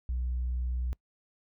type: tone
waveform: sine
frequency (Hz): 61.74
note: B1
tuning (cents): 0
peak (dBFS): -27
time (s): 0.09-0.93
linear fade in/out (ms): 0
effects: noise-tail reverb RT60 0.1 s tail -25 dB re dry + tanh soft clip ceiling -26 dBFS